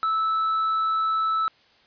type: tone with quantisation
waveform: triangle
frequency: 1311 Hz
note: E6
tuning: 10 cents flat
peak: -19 dBFS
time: 0.03-1.48 s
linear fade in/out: 0 ms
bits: 8
effects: white hiss -58 dBFS RMS until 1.86 s + resampled to 11025 Hz